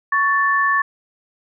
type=tone pair together; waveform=sine; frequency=1115.4 / 1760 Hz; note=C#6 / A6; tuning=+10 / 0 cents; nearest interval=minor sixth; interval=790 cents; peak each=-17 dBFS; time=0.12-0.82 s; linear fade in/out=5 ms; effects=none